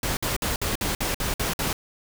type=noise bursts; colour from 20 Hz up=pink; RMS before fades=-26 dBFS; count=9; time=0.03-1.73 s; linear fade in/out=2 ms; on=140 ms; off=55 ms; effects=none

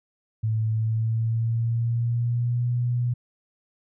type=tone with pitch glide; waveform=sine; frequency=110.3 to 121.68 Hz; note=A2 to B2; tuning=+5 to -25 cents; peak=-21 dBFS; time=0.43-3.14 s; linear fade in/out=10 ms; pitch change=+170 cents; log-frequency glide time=0.72-2.68 s; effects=none

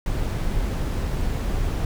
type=noise; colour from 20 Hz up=brown; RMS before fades=-24 dBFS; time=0.06-1.85 s; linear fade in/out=2 ms; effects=none

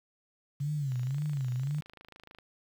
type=tone with vibrato; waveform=sine; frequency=136.9 Hz; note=C#3; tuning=21 cents flat; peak=-29 dBFS; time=0.6-1.81 s; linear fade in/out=10 ms; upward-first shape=sine; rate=1.9 Hz; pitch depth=170 cents each way
type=click train; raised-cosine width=0.3 ms; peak=-34 dBFS; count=40; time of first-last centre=0.92-2.386 s; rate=26.6 Hz
effects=9-bit

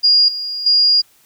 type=tone with level steps; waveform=sine; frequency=4844 Hz; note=D#8; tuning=47 cents flat; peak=-8 / -21 / -9 dBFS; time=0.03-1.02 s; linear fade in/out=20 ms; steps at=0.28 / 0.66 s; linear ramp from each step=5 ms; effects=white hiss -53 dBFS RMS until 1.25 s

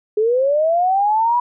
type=linear sweep; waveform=sine; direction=up; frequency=415.3 to 982 Hz; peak=-13 dBFS; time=0.17-1.4 s; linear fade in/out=5 ms; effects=none

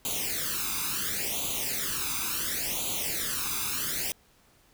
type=noise with flanger; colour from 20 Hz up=white; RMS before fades=-31 dBFS; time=0.05-4.12 s; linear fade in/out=0 ms; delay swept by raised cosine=0.28 to 0.82 ms; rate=0.71 Hz; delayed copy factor=+0.85; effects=pink hiss -62 dBFS RMS until 4.73 s

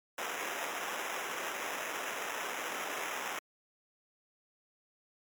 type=noise with sample-and-hold; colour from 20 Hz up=white; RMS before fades=-37 dBFS; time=0.18-3.39 s; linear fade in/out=2 ms; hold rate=4410 Hz; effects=high-pass 400 Hz 12 dB/octave + MP3 96 kbps

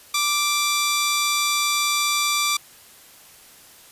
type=tone pair together; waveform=10% pulse; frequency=1174.7 / 3872 Hz; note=D6 / B7; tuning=0 / -35 cents; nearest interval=octave + major sixth; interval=2065 cents; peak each=-11 / -22 dBFS; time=0.14-2.57 s; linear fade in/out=5 ms; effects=white hiss -48 dBFS RMS until 3.91 s + resampled to 32000 Hz

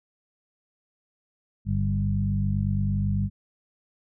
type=harmonic tone with a mistuned harmonic; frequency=49 Hz; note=G1; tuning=in tune; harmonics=1 / 2 / 3 / 4; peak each=-30 / -25 / -30 / -28 dBFS; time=1.65-3.3 s; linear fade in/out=50 ms; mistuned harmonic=2; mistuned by=+18 cents; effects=none

